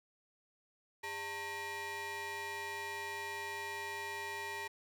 30% pulse ring-modulated tone, 497.5 Hz, B4, 13 cents sharp, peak -34 dBFS, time 1.03-4.68 s, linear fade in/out 10 ms, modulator 1400 Hz, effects none

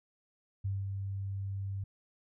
sine tone with ADSR envelope, 98 Hz, G2, in tune, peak -30 dBFS, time 0.64-1.84 s, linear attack 13 ms, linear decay 200 ms, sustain -4 dB, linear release 5 ms, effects none

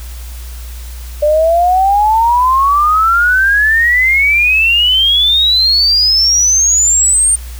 sine exponential sweep, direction up, 587.3 to 8900 Hz, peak -7 dBFS, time 1.22-7.36 s, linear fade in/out 10 ms, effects added 60 Hz sine -24 dBFS peak until 7.59 s + white hiss -36 dBFS RMS until 7.59 s

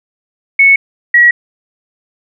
sine tone pair in turn, 2208 / 1917.1 Hz, C#7 / A#6, -7 / +48 cents, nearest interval major second, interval 245 cents, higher first, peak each -3 dBFS, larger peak neither, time 0.59-0.76 / 1.14-1.31 s, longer neither, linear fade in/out 5 ms, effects none

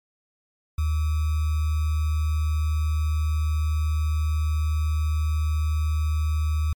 sine tone with sample-and-hold, 77 Hz, D#2, 17 cents flat, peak -20 dBFS, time 0.78-6.73 s, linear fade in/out 5 ms, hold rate 1225 Hz, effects MP3 96 kbps

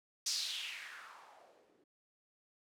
violet noise with low-pass filter sweep, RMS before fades -44 dBFS, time 0.26-1.84 s, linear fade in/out 5 ms, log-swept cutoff 5700 to 310 Hz, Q 3.7, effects none

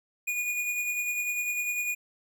square tone with tremolo, 2449 Hz, D#7, 28 cents flat, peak -27 dBFS, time 0.27-1.95 s, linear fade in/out 10 ms, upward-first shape sine, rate 10 Hz, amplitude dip 40%, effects none

